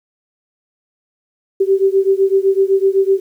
sine beating tone pair, 384.8 / 392.7 Hz, G4 / G4, -32 / +3 cents, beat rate 7.9 Hz, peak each -13 / -14 dBFS, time 1.6-3.2 s, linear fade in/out 10 ms, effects 8-bit

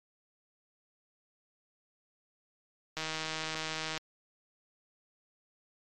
click train, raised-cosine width 0.2 ms, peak -18 dBFS, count 160, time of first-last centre 2.97-3.976 s, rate 158 Hz, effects MP3 64 kbps

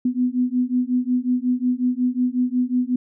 sine beating tone pair, 246.9 / 252.4 Hz, B3 / B3, 0 / +38 cents, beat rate 5.5 Hz, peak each -21 dBFS, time 0.05-2.96 s, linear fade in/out 5 ms, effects none

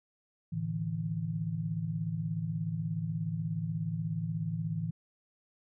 sine chord, A suspended fourth, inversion none, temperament equal with one note detuned, 110 / 146.83 / 163.49 Hz, A2 / D3 / E3, 0 / 0 / -14 cents, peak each -37 / -39 / -33 dBFS, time 0.52-4.91 s, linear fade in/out 10 ms, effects none

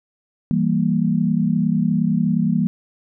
sine chord, E diminished, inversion none, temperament equal, 164.81 / 196 / 233.1 Hz, E3 / G3 / Bb3, 0 / 0 / 0 cents, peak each -20 dBFS, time 0.51-2.67 s, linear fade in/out 0 ms, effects none

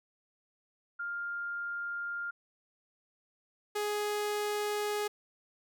sine / sawtooth tone pair in turn, 1402 / 416.8 Hz, F6 / G#4, +6 / +6 cents, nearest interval octave + major sixth, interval 2100 cents, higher first, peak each -34 / -27 dBFS, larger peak second, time 0.99-2.31 / 3.75-5.08 s, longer second, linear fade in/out 10 ms, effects none

